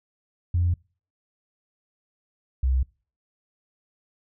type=tone pair in turn; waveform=sine; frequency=87.31 / 64.78 Hz; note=F2 / C2; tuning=0 / -17 cents; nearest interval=perfect fourth; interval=517 cents; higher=first; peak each=-18 dBFS; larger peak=neither; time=0.54-0.74 / 2.63-2.83 s; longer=neither; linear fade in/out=5 ms; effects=noise-tail reverb RT60 0.4 s tail -26 dB re dry + tanh soft clip ceiling -14 dBFS